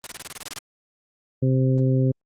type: noise bursts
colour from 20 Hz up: white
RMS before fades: -31 dBFS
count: 11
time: 0.04-0.586 s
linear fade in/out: 0 ms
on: 26 ms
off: 26 ms
type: harmonic tone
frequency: 130.81 Hz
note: C3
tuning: in tune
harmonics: 1 / 2 / 3 / 4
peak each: -18 / -24 / -28 / -30 dBFS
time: 1.42-2.12 s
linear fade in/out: 10 ms
effects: low-pass 9000 Hz 12 dB/octave + Opus 32 kbps